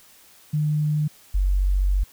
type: tone pair in turn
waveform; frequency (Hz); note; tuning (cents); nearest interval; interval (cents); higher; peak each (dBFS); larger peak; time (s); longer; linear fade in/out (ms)
sine; 151 / 47.29; D3 / F#1; +48 / +39; octave + minor sixth; 2009; first; -19 / -17; second; 0.53-1.08 / 1.34-2.04; second; 10
effects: white hiss -52 dBFS RMS until 2.12 s